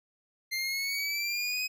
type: exponential sweep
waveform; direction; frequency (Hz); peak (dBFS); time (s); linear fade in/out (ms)
25% pulse; up; 2088 to 2528; -26; 0.51-1.68; 20
effects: none